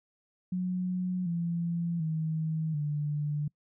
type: tone with pitch steps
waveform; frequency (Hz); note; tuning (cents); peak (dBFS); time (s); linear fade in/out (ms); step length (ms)
sine; 182.2 / 170 / 158.61 / 147.99; F#3 / F3 / D#3 / D3; -26 / -46 / +34 / +14; -28; 0.52-3.48; 5; 740
effects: noise-tail reverb RT60 0.1 s tail -26 dB re dry